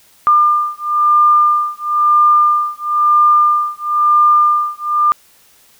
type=beating tone pair; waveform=sine; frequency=1200 / 1201 Hz; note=D6 / D6; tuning=+37 / +38 cents; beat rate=1 Hz; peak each=-12 dBFS; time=0.27-5.12 s; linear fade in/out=0 ms; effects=white hiss -49 dBFS RMS until 5.79 s